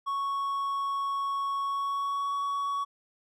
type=tone with pitch glide; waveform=triangle; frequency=1108.7 to 1122.9 Hz; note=C#6 to C#6; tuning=0 to +22 cents; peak=-26 dBFS; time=0.06-2.85 s; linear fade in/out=20 ms; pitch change=+22 cents; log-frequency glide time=1.62-2.36 s; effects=none